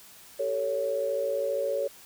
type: tone cluster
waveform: sine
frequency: 392.5 / 447.5 / 560 Hz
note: G4 / A4 / C#5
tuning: +2 / +29 / +18 cents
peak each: -36 / -32 / -27 dBFS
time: 0.39-1.88 s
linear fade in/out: 10 ms
effects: white hiss -51 dBFS RMS until 2.05 s